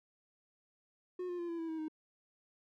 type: tone with pitch steps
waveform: triangle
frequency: 362.4 / 353.5 / 344.8 / 336.4 / 328.1 / 320.1 / 312.2 Hz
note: F#4 / F4 / F4 / E4 / E4 / D#4 / D#4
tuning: -36 / +21 / -22 / +35 / -8 / +49 / +6 cents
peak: -35 dBFS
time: 1.19-1.883 s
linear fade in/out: 5 ms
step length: 99 ms
effects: none